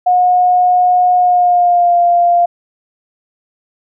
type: tone with pitch glide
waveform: sine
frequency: 723 to 696.8 Hz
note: F#5 to F5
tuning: -40 to -4 cents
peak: -7 dBFS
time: 0.06-2.46 s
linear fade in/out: 10 ms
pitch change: -64 cents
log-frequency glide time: 1.16-1.97 s
effects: none